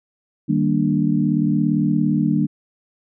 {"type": "chord", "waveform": "sine", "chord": "Eb major seventh", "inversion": "none", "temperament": "equal", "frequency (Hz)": [155.56, 196, 233.1, 293.7], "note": ["Eb3", "G3", "Bb3", "D4"], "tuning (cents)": [0, 0, 0, 0], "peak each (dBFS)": -21, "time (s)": [0.48, 2.47], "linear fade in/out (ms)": 20, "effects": []}